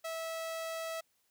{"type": "tone", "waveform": "sawtooth", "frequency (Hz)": 652, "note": "E5", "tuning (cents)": -19, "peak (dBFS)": -33, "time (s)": [0.04, 1.01], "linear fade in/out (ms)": 10, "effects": ["white hiss -75 dBFS RMS until 1.3 s"]}